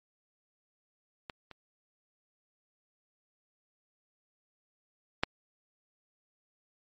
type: clicks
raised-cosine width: 0.3 ms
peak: -23 / -30 / -9 dBFS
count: 3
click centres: 1.298 / 1.513 / 5.235 s
effects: MP3 48 kbps